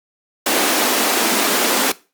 pink high-pass noise, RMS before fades -17 dBFS, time 0.46-1.92 s, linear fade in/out 5 ms, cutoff 220 Hz, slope 48 dB/octave, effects noise-tail reverb RT60 0.3 s tail -19 dB re dry + Opus 48 kbps

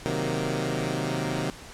15% pulse chord, C half-diminished seventh, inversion none, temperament equal, 130.81 / 155.56 / 185 / 233.1 Hz, C3 / Eb3 / Gb3 / Bb3, 0 / 0 / 0 / 0 cents, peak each -24 / -24 / -28 / -29 dBFS, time 0.06-1.5 s, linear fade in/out 0 ms, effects pink hiss -44 dBFS RMS until 1.73 s + low-pass 9000 Hz 12 dB/octave

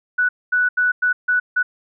sine tone bursts at uneven times, 1480 Hz, F#6, in tune, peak -14 dBFS, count 6, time 0.18-0.29 / 0.52-0.69 / 0.77-0.92 / 1.02-1.13 / 1.28-1.4 / 1.56-1.63 s, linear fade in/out 10 ms, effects none

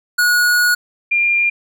square / sine tone pair in turn, 1454 / 2398 Hz, F#6 / D7, -31 / +36 cents, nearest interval major sixth, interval 867 cents, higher second, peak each -12 dBFS, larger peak neither, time 0.18-0.75 / 1.11-1.5 s, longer first, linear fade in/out 10 ms, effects none

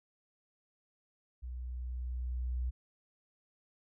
sine tone with level ramp, 61.9 Hz, B1, 5 cents sharp, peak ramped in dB -39 to -31 dBFS, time 1.42-2.71 s, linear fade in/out 20 ms, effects none

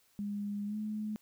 sine tone with pitch glide, 204.3 to 213.3 Hz, G#3 to G#3, -28 to +46 cents, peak -34 dBFS, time 0.19-1.16 s, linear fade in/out 0 ms, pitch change +74 cents, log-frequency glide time 0.66-0.76 s, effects white hiss -69 dBFS RMS until 1.21 s

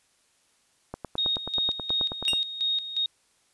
click train, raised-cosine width 1 ms, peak -19 dBFS, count 14, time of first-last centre 0.94-2.333 s, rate 9.33 Hz
sine tone with tremolo, 3729 Hz, A#7, in tune, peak -23 dBFS, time 1.18-3.06 s, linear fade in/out 2 ms, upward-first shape square, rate 2.8 Hz, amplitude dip 70%
45% pulse tone with exponential decay, 2794 Hz, F7, in tune, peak -21 dBFS, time 2.28-2.43 s, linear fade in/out 0 ms, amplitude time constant 31 ms
effects white hiss -66 dBFS RMS until 3.53 s + resampled to 24000 Hz

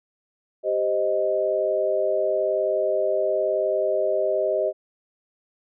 sine chord, C minor, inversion second, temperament equal, 392 / 523.3 / 622.3 Hz, G4 / C5 / Eb5, 0 / 0 / 0 cents, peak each -26 / -26 / -22 dBFS, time 0.63-4.73 s, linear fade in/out 50 ms, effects none

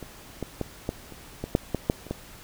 clicks, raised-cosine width 2 ms, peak -24 / -16 / -14 / -13 / -27 / -17 / -6 / -11 / -7 / -28 / -15 dBFS, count 11, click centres 0.027 / 0.427 / 0.613 / 0.891 / 1.123 / 1.44 / 1.551 / 1.747 / 1.899 / 2.067 / 2.11 s, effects pink hiss -47 dBFS RMS until 2.43 s

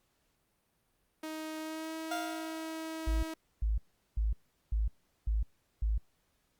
sawtooth tone with pitch glide, 314 to 320.8 Hz, D#4 to E4, +16 to -47 cents, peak -34 dBFS, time 1.23-3.34 s, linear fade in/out 5 ms, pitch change +37 cents, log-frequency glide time 1.61-1.95 s
30% pulse tone with exponential decay, 698.5 Hz, F5, in tune, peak -30 dBFS, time 2.11-2.99 s, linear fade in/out 5 ms, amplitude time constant 190 ms
sine tone bursts, 53.7 Hz, A1, 41 cents flat, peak -27 dBFS, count 6, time 3.07-5.98 s, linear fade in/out 5 ms, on 160 ms, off 390 ms
effects pink hiss -75 dBFS RMS until 6.59 s + Opus 48 kbps

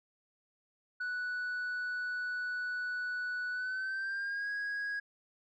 sine tone with pitch glide, 1480 to 1651.7 Hz, F#6 to G#6, 0 to -10 cents, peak -31 dBFS, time 1-5 s, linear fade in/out 10 ms, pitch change +190 cents, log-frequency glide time 3.51-4.5 s, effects tanh soft clip ceiling -33 dBFS

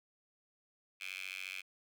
10% pulse tone with high-pass filter, 94.2 Hz, F#2, 32 cents sharp, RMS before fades -44 dBFS, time 1-1.62 s, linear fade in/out 20 ms, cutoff 2500 Hz, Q 6.1, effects none

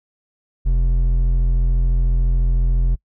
sine tone with hard clipping, 43 Hz, F1, 26 cents flat, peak -15 dBFS, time 0.65-2.96 s, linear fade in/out 20 ms, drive 6 dB, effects noise-tail reverb RT60 0.1 s tail -25 dB re dry

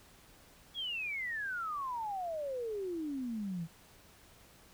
sine exponential sweep, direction down, 3398 to 158.2 Hz, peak -35 dBFS, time 0.74-3.68 s, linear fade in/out 50 ms, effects pink hiss -60 dBFS RMS until 4.73 s

